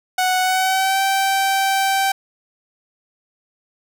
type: tone with pitch glide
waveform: sawtooth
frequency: 740 to 777.2 Hz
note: F#5 to G5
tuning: 0 to -15 cents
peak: -12 dBFS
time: 0.18-2.12 s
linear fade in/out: 5 ms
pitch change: +85 cents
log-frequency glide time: 0.41-1.01 s
effects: none